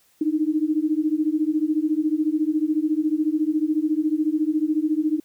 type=beating tone pair; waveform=sine; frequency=301.9 / 315.9 Hz; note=D4 / D#4; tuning=+48 / +26 cents; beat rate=14 Hz; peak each=-22 dBFS; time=0.21-5.2 s; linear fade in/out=5 ms; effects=white hiss -61 dBFS RMS until 5.24 s